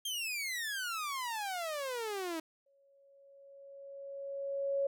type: exponential sweep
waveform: sawtooth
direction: down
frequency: 3233 to 313.6 Hz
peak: -32 dBFS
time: 0.05-2.4 s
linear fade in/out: 5 ms
type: tone with exponential growth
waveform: sine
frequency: 554.4 Hz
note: C#5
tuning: in tune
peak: -28 dBFS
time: 2.66-4.87 s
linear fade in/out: 5 ms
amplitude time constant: 480 ms
effects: none